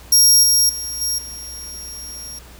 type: tone with level steps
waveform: 25% pulse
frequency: 5600 Hz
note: F8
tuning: 4 cents sharp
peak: -4 / -7 / -20 / -14 / -26 dBFS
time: 0.12-2.39 s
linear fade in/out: 5 ms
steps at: 0.43 / 0.69 / 1.01 / 1.18 s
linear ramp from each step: 5 ms
effects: added 60 Hz sine -41 dBFS peak until 2.59 s + pink hiss -44 dBFS RMS until 2.59 s